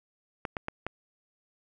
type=clicks; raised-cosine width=0.5 ms; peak=-17 dBFS; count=4; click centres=0.452 / 0.568 / 0.684 / 0.866 s; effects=none